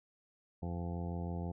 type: harmonic tone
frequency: 86.2 Hz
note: F2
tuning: 22 cents flat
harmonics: 1 / 2 / 3 / 4 / 5 / 6 / 8 / 9 / 10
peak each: -39 / -40 / -49 / -49 / -51 / -51 / -51 / -53 / -55 dBFS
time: 0.62-1.52 s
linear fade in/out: 10 ms
effects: none